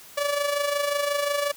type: tone with amplitude modulation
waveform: sawtooth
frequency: 576 Hz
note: D5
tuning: 34 cents flat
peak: -17 dBFS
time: 0.17-1.52 s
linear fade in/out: 10 ms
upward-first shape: sine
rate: 25.6 Hz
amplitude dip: 55%
effects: white hiss -47 dBFS RMS until 1.56 s